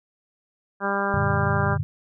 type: harmonic tone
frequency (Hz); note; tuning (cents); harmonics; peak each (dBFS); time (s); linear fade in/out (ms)
199; G3; +26; 1 / 2 / 3 / 4 / 5 / 6 / 7 / 8; -30 / -30 / -30 / -30 / -30 / -30 / -30 / -30; 0.8-1.78; 50
type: chord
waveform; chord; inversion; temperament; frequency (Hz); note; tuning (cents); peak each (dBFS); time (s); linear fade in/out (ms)
sine; Gb augmented; none; equal; 92.5 / 116.54 / 146.83; Gb2 / Bb2 / D3; 0 / 0 / 0; -27 / -27 / -26; 1.14-1.83; 0
effects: none